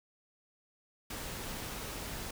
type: noise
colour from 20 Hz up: pink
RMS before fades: -41 dBFS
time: 1.1-2.31 s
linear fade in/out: 5 ms
effects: none